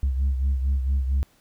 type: beating tone pair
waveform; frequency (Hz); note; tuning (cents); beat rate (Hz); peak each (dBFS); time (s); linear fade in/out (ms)
sine; 66.9 / 71.3; C2 / C#2; +39 / +49; 4.4; -19 / -27; 0.03-1.23; 0
effects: tanh soft clip ceiling -17 dBFS + pink hiss -61 dBFS RMS until 1.4 s